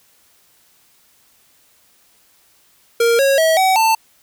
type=tone with pitch steps; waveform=square; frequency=466.2 / 548 / 644.2 / 757.3 / 890.3 Hz; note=A#4 / C#5 / E5 / F#5 / A5; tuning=0 / -20 / -40 / +40 / +20 cents; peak=-12 dBFS; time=3-3.95 s; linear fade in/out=5 ms; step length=190 ms; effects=white hiss -55 dBFS RMS until 4.22 s